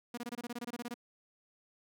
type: tone bursts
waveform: sawtooth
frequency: 240 Hz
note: B3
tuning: 49 cents flat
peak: -34 dBFS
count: 14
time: 0.14-0.942 s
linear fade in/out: 5 ms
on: 35 ms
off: 24 ms
effects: none